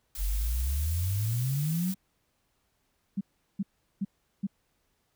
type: noise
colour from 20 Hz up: blue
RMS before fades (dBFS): -40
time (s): 0.15-1.94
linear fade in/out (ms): 2
type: exponential sweep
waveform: sine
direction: up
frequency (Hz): 43.65 to 195.1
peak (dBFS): -26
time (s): 0.17-1.95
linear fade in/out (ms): 50
type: tone bursts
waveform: sine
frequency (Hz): 196.9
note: G3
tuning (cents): +8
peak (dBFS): -26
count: 4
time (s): 3.17-4.47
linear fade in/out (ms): 10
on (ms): 40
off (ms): 380
effects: pink hiss -74 dBFS RMS until 5.15 s